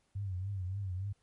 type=tone with vibrato; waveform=sine; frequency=95.5 Hz; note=G2; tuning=45 cents flat; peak=-34 dBFS; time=0.15-1.13 s; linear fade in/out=10 ms; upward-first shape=triangle; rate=3.5 Hz; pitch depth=120 cents each way; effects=pink hiss -75 dBFS RMS until 1.22 s + MP3 48 kbps